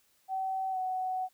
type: tone with pitch glide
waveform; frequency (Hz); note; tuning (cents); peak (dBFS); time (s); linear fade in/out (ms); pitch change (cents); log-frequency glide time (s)
sine; 763 to 745.6; G5 to F#5; -47 to +13; -30; 0.28-1.29; 50; -40; 0.71-0.77
effects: white hiss -69 dBFS RMS until 1.33 s